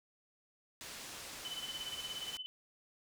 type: low-pass noise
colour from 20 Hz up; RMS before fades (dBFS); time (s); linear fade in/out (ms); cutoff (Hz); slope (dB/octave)
white; -48; 0.81-2.37; 0; 7400; 12
type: tone with tremolo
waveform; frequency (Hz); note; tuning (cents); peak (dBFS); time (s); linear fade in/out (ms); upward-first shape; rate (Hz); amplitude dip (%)
sine; 3024; F#7; +37; -38; 1.45-2.46; 0; sine; 17; 80
effects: none